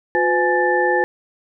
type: tone cluster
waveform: sine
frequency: 358.1 / 505 / 840 / 1768 Hz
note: F4 / B4 / G#5 / A6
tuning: +43 / +39 / +19 / +8 cents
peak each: -20 dBFS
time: 0.15-1.04 s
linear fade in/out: 0 ms
effects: none